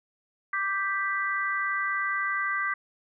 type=chord; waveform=sine; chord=G major; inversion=second; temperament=equal; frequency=1174.7 / 1568 / 1975.5 Hz; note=D6 / G6 / B6; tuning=0 / 0 / 0 cents; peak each=-30 dBFS; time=0.53-2.74 s; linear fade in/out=5 ms; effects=none